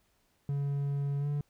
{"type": "tone with pitch glide", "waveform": "triangle", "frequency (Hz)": [141.2, 145.25], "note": ["C#3", "D3"], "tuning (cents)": [32, -19], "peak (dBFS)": -27, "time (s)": [0.49, 1.41], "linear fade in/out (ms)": 2, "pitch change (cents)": 49, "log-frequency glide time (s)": [1.19, 1.27], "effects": ["pink hiss -72 dBFS RMS until 1.49 s"]}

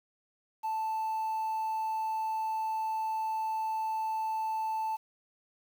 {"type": "tone", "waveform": "triangle", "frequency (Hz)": 880, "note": "A5", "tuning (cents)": 0, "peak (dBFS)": -27, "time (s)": [0.63, 4.97], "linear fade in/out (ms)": 20, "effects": ["tanh soft clip ceiling -25 dBFS", "9-bit"]}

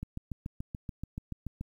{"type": "click train", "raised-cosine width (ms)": 5, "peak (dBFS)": -24, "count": 12, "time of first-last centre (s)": [0.03, 1.61], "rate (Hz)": 6.96, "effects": ["10-bit"]}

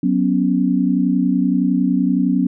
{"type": "chord", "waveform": "sine", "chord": "F# suspended fourth", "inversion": "none", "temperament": "just", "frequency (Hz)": [185, 246.7, 277.5], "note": ["F#3", "B3", "C#4"], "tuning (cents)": [0, -2, 2], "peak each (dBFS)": -18, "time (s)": [0.03, 2.47], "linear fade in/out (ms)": 5, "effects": []}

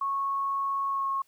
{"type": "tone with pitch glide", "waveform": "sine", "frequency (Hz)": [1101, 1089.6], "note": ["C#6", "C#6"], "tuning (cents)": [-12, -30], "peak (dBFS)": -26, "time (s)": [0.01, 1.22], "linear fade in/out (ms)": 5, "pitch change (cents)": -18, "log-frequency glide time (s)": [0.88, 1.08], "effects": ["white hiss -67 dBFS RMS until 1.27 s"]}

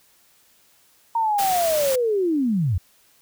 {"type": "linear sweep", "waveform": "sine", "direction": "down", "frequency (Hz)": [932.3, 78], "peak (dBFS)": -18, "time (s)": [1.15, 2.78], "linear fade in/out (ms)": 5}
{"type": "noise", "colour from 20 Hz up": "white", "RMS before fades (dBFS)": -28, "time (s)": [1.38, 1.96], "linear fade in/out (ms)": 10}
{"effects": ["white hiss -58 dBFS RMS until 3.21 s"]}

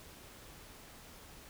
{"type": "silence", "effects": ["pink hiss -54 dBFS RMS until 1.49 s"]}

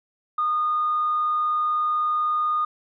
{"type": "tone with tanh clipping", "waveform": "triangle", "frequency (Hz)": 1226, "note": "D#6", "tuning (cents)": -26, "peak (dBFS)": -20, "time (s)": [0.38, 2.65], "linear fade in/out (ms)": 5, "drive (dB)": 4, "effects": ["resampled to 11025 Hz"]}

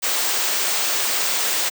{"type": "band-stop noise", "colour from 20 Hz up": "white", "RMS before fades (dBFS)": -21, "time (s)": [0.02, 1.7], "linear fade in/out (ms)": 20, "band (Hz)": [9400, 14000], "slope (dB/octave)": 96, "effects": ["high-pass 400 Hz 12 dB/octave"]}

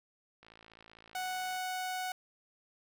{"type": "click train", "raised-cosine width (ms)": 0.3, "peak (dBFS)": -39, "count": 64, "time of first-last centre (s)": [0.43, 1.563], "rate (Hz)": 55.6}
{"type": "tone", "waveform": "sawtooth", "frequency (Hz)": 740, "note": "F#5", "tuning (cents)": 0, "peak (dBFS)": -31, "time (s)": [1.15, 2.12], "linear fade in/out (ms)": 2}
{"effects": []}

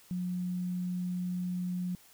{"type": "tone", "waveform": "sine", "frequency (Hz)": 179.9, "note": "F#3", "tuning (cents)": -48, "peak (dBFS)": -31, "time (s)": [0.11, 1.95], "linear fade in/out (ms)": 0, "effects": ["white hiss -59 dBFS RMS until 2.13 s"]}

